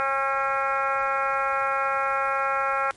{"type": "harmonic tone", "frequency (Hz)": 271.8, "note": "C#4", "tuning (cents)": -34, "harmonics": [2, 3, 4, 5, 6, 7, 8, 9], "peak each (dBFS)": [-30, -29, -30, -25, -33, -37, -36, -37], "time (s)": [0, 2.91], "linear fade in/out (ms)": 0, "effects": ["pink hiss -52 dBFS RMS until 2.96 s", "MP3 48 kbps"]}